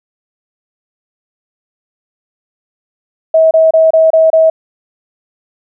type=tone bursts; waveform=sine; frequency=643 Hz; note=E5; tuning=43 cents flat; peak=-4 dBFS; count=6; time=3.34-4.5 s; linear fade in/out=5 ms; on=170 ms; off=28 ms; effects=none